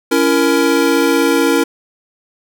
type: chord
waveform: square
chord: A# diminished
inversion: first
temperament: just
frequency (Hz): 279.7 / 335.6 / 466.2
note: C#4 / E4 / A#4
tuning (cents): +16 / +31 / 0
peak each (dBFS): -16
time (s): 0.11-1.64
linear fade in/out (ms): 10
effects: none